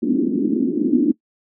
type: band-pass noise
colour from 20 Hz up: white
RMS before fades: -18 dBFS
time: 0.02-1.12 s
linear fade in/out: 10 ms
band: 220 to 320 Hz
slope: 48 dB/octave
effects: noise-tail reverb RT60 0.1 s tail -21 dB re dry